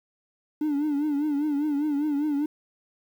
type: tone with vibrato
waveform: triangle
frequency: 293.7 Hz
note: D4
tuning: in tune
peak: -20 dBFS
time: 0.61-2.46 s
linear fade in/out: 5 ms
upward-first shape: triangle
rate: 5 Hz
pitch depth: 100 cents each way
effects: tanh soft clip ceiling -17 dBFS + 9-bit